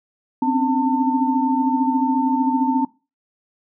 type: tone cluster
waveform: sine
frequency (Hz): 258.6 / 272.2 / 287.2 / 897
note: C4 / C#4 / D4 / A5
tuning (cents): -20 / -31 / -39 / +33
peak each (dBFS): -19 / -24 / -27 / -20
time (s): 0.42-2.85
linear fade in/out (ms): 5
effects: noise-tail reverb RT60 0.3 s tail -21 dB re dry